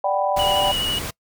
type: chord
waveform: sine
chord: G major seventh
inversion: second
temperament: equal with one note detuned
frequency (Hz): 587.3 / 744.7 / 784 / 987.8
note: D5 / F#5 / G5 / B5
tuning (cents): 0 / +11 / 0 / 0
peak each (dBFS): -22 / -26 / -22 / -26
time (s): 0.04-0.72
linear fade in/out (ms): 5
type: noise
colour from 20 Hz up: pink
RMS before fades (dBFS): -29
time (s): 0.36-1.11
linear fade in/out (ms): 10
type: tone with vibrato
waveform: triangle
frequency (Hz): 2916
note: F#7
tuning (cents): -26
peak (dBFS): -20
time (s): 0.39-0.99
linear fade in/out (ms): 5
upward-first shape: square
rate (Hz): 12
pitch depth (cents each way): 20
effects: noise-tail reverb RT60 0.1 s tail -24 dB re dry